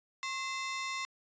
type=ring-modulated tone; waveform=sawtooth; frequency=1568 Hz; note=G6; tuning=in tune; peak=-28 dBFS; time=0.23-1.05 s; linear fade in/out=0 ms; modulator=492 Hz; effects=resampled to 16000 Hz